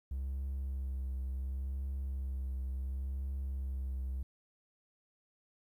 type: tone with vibrato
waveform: triangle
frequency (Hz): 66.4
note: C2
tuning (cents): +26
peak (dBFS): -32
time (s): 0.11-4.23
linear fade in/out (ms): 5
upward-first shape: triangle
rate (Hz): 0.7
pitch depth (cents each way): 38
effects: tanh soft clip ceiling -29 dBFS + 12-bit